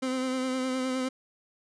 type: tone with vibrato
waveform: 30% pulse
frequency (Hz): 258.5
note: C4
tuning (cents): -21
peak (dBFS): -25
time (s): 0.02-1.09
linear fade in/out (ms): 10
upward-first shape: sine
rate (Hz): 9.7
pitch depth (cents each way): 26
effects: resampled to 22050 Hz